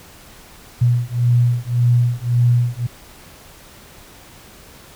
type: beating tone pair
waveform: sine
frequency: 120.1 / 121.9 Hz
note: B2 / B2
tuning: -48 / -22 cents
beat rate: 1.8 Hz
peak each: -16 dBFS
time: 0.81-2.87 s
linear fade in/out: 10 ms
effects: pink hiss -43 dBFS RMS until 4.95 s